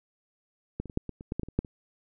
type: clicks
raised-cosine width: 3 ms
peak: -18 / -28 / -29 / -13 / -22 / -29 / -18 / -16 / -20 / -28 / -11 / -28 dBFS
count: 12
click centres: 0.8 / 0.857 / 0.898 / 0.974 / 1.093 / 1.209 / 1.321 / 1.396 / 1.433 / 1.486 / 1.59 / 1.648 s
effects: none